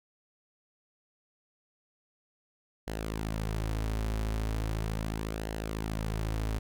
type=tone with flanger; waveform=sawtooth; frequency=54 Hz; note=A1; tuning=32 cents flat; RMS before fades=-33 dBFS; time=2.87-6.59 s; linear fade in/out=10 ms; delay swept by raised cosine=0.83 to 6.53 ms; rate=0.38 Hz; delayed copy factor=-0.5; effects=none